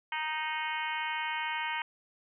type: harmonic tone with a mistuned harmonic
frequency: 311.1 Hz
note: D#4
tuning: in tune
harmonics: 3 / 4 / 5 / 6 / 7 / 8 / 9 / 10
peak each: -35 / -45 / -40 / -40 / -38 / -42 / -45 / -43 dBFS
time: 0.12-1.82 s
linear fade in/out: 2 ms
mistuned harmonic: 10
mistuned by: -28 cents
effects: none